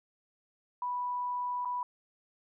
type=tone with dropouts; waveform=sine; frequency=985 Hz; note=B5; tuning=5 cents flat; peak=-31 dBFS; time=0.82-1.83 s; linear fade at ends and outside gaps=2 ms; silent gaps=1.649-1.655 s; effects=none